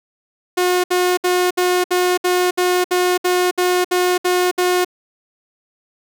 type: tone bursts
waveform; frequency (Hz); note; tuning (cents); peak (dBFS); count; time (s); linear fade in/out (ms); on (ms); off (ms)
sawtooth; 360.7; F#4; -44; -10; 13; 0.57-4.848; 10; 270; 64
effects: none